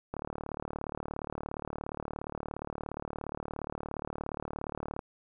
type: click train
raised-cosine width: 1 ms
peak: -22 dBFS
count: 181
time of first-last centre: 0.14-4.992 s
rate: 37.1 Hz
effects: none